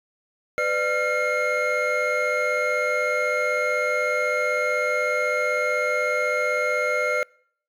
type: tone cluster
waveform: triangle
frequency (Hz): 501 / 597 / 1383 / 2144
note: B4 / D5 / F6 / C7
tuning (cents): +25 / +28 / -17 / +42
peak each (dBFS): -24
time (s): 0.58-7.23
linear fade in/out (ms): 0
effects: noise-tail reverb RT60 0.6 s tail -26 dB re dry + tanh soft clip ceiling -9 dBFS